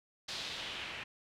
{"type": "noise with low-pass filter sweep", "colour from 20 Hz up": "white", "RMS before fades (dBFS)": -42, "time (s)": [0.28, 1.04], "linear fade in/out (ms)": 10, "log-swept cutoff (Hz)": [4500, 2400], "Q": 2.3, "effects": []}